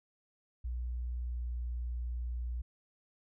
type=tone with pitch glide; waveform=sine; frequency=60.6 to 60.08 Hz; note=B1 to B1; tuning=-32 to -47 cents; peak=-34 dBFS; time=0.64-2.62 s; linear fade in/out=10 ms; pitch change=-15 cents; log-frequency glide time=1.28-1.4 s; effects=none